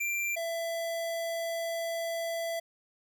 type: tone pair in turn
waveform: square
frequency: 2363 / 667.3 Hz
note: D7 / E5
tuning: +10 / +21 cents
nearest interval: octave + minor seventh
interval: 2189 cents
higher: first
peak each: -30 / -32 dBFS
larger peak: first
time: 0-0.36 / 0.36-2.6 s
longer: second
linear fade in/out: 10 ms
effects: none